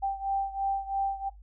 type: beating tone pair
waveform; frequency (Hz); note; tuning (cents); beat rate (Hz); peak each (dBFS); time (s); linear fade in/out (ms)
sine; 784 / 787; G5 / G5; 0 / +7; 3; -29 / -32; 0.02-1.3; 20
effects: noise-tail reverb RT60 0.2 s tail -20 dB re dry + added 50 Hz sine -47 dBFS peak until 1.42 s